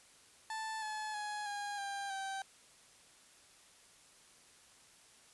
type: tone with pitch steps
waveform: 30% pulse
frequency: 880 / 858.4 / 837.4 / 816.8 / 796.8 / 777.2 Hz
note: A5 / A5 / G#5 / G#5 / G5 / G5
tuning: 0 / -43 / +14 / -29 / +28 / -15 cents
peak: -36 dBFS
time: 0.5-2.42 s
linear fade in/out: 2 ms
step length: 320 ms
effects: white hiss -62 dBFS RMS until 5.33 s + resampled to 24000 Hz